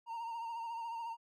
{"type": "tone with vibrato", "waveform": "triangle", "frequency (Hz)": 923, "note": "A#5", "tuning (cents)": -17, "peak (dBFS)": -37, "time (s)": [0.06, 1.17], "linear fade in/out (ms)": 50, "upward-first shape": "sine", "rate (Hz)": 14, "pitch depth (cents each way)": 38, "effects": []}